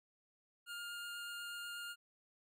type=tone with vibrato; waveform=25% pulse; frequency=1411 Hz; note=F6; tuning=17 cents sharp; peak=-40 dBFS; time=0.66-1.96 s; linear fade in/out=50 ms; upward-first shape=triangle; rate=8.2 Hz; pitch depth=8 cents each way; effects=none